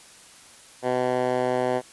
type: tone with band-pass filter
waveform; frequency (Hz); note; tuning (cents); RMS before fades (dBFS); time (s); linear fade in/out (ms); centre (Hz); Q
10% pulse; 125.9; B2; +34; -24; 0.82-1.82; 50; 650; 0.95
effects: white hiss -49 dBFS RMS until 1.92 s + resampled to 24000 Hz